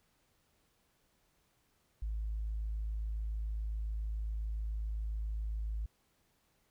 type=tone; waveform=sine; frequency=53.6 Hz; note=A1; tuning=45 cents flat; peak=-33 dBFS; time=2.02-5.86 s; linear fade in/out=5 ms; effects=tanh soft clip ceiling -30 dBFS + pink hiss -74 dBFS RMS until 6.7 s